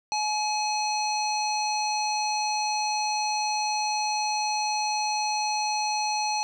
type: tone with low-pass filter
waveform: square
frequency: 848 Hz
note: G#5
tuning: 36 cents sharp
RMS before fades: -27 dBFS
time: 0.12-6.43 s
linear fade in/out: 0 ms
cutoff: 5300 Hz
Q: 7.9
effects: none